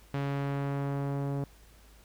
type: tone with low-pass filter sweep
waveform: sawtooth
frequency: 140 Hz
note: C#3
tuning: 18 cents sharp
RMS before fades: -32 dBFS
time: 0.14-1.44 s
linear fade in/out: 0 ms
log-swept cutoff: 3000 to 730 Hz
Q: 0.72
effects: added 53 Hz sine -55 dBFS peak until 2.04 s + pink hiss -60 dBFS RMS until 2.04 s